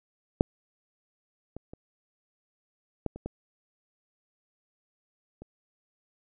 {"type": "clicks", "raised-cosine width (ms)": 2, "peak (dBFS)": [-6, -25, -29, -15, -27, -20, -30], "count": 7, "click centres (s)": [0.409, 1.566, 1.735, 3.063, 3.16, 3.26, 5.42], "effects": []}